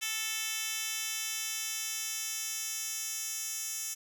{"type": "tone with high-pass filter sweep", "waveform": "10% pulse", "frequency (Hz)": 440, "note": "A4", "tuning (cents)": 0, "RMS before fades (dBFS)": -36, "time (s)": [0.01, 3.95], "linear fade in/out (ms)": 20, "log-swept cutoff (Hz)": [3400, 6200], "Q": 1.2, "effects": []}